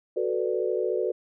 sine chord, B minor seventh, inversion second, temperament equal, 370 / 440 / 493.9 / 587.3 Hz, F#4 / A4 / B4 / D5, 0 / 0 / 0 / 0 cents, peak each -28 / -29 / -29 / -33 dBFS, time 0.16-1.12 s, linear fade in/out 10 ms, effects none

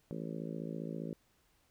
harmonic tone, 55 Hz, A1, in tune, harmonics 3 / 4 / 5 / 6 / 7 / 8 / 9 / 10, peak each -42 / -44 / -46 / -48 / -49 / -50 / -51 / -52 dBFS, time 0.11-1.13 s, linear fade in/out 0 ms, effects pink hiss -72 dBFS RMS until 1.7 s

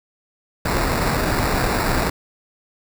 pink noise with sample-and-hold, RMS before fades -20 dBFS, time 0.65-2.1 s, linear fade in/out 5 ms, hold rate 3150 Hz, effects none

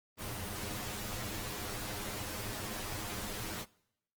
pink noise with comb filter, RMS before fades -40 dBFS, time 0.17-3.66 s, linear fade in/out 50 ms, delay 9.7 ms, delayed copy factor +1, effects noise-tail reverb RT60 0.8 s tail -23 dB re dry + Opus 24 kbps

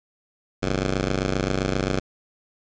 10% pulse ring-modulated tone, 95.2 Hz, F#2, 50 cents sharp, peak -11 dBFS, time 0.62-2 s, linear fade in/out 10 ms, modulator 33.8 Hz, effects resampled to 16000 Hz + 7-bit

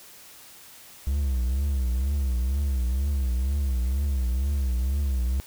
triangle tone with vibrato, 66 Hz, C2, 16 cents sharp, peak -20 dBFS, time 1.07-5.4 s, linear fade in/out 0 ms, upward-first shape triangle, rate 2.1 Hz, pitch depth 170 cents each way, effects white hiss -48 dBFS RMS until 5.46 s

